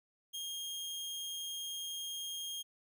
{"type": "tone", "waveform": "sawtooth", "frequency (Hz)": 3234, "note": "G#7", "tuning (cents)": -47, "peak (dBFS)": -36, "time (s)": [0.33, 2.63], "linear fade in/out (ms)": 20, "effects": []}